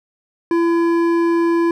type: tone with hard clipping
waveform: triangle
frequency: 337.3 Hz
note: E4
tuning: 40 cents sharp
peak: -15 dBFS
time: 0.51-1.71 s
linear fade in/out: 2 ms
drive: 14 dB
effects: none